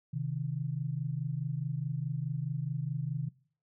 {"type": "tone pair together", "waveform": "sine", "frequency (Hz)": [130.81, 155.56], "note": ["C3", "D#3"], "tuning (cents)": [0, 0], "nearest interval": "minor third", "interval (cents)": 300, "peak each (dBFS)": [-34, -34], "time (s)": [0.13, 3.29], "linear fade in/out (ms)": 10, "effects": ["noise-tail reverb RT60 0.5 s tail -23 dB re dry"]}